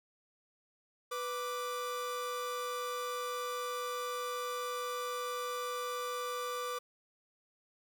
45% pulse tone pair together, 493.9 / 1174 Hz, B4 / D6, 0 / -1 cents, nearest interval octave + minor third, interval 1499 cents, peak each -39 / -38 dBFS, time 1.11-6.79 s, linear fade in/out 10 ms, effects none

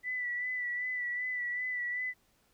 sine tone with vibrato, 1975.5 Hz, B6, in tune, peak -32 dBFS, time 0.03-2.14 s, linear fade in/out 50 ms, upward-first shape sine, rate 2.6 Hz, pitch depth 32 cents each way, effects pink hiss -70 dBFS RMS until 2.53 s

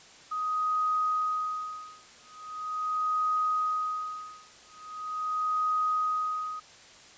sine tone with tremolo, 1252 Hz, D#6, 10 cents sharp, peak -24 dBFS, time 0.31-6.6 s, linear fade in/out 10 ms, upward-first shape sine, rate 0.41 Hz, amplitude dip 100%, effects white hiss -52 dBFS RMS until 7.17 s + resampled to 16000 Hz

